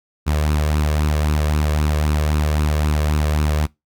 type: tone with flanger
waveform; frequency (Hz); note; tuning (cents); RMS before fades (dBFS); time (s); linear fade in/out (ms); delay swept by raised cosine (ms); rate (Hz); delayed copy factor
sawtooth; 75.6; D#2; -49; -18; 0.26-3.67; 20; 0.74 to 1.84; 3.8; +0.5
effects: noise-tail reverb RT60 0.2 s tail -23 dB re dry